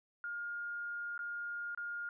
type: tone with dropouts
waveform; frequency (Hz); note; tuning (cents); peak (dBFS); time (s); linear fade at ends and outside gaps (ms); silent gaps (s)
sine; 1417; F6; +25; -38; 0.24-2.09; 1; 1.178-1.191 / 1.748-1.775
effects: none